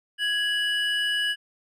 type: tone pair together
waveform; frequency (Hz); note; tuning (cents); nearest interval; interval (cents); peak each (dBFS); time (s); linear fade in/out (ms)
triangle; 1664.1 / 2942; G#6 / F#7; +3 / -11; minor seventh; 986; -24; 0.18-1.36; 50
effects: none